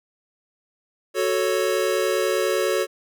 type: chord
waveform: square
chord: F# minor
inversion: none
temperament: equal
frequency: 370 / 440 / 554.4 Hz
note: F#4 / A4 / C#5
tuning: 0 / 0 / 0 cents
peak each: -25 dBFS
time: 1.14-2.87 s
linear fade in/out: 50 ms
effects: none